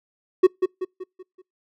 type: tone with echo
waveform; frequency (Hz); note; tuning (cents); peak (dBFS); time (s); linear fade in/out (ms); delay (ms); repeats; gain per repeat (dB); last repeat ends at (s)
triangle; 370.7; F#4; +3; -7; 0.43-0.47; 10; 190; 5; -7; 1.42
effects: noise-tail reverb RT60 0.2 s tail -26 dB re dry